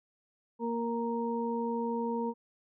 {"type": "harmonic tone", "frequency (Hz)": 233.1, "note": "A#3", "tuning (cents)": 0, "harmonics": [1, 2, 4], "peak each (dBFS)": [-33, -34, -36], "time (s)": [0.59, 2.34], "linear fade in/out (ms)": 50, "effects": []}